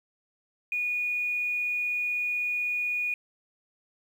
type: tone with quantisation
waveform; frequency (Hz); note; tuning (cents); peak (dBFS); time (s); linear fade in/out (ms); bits
sine; 2456; D#7; -23; -26; 0.72-3.14; 2; 9
effects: none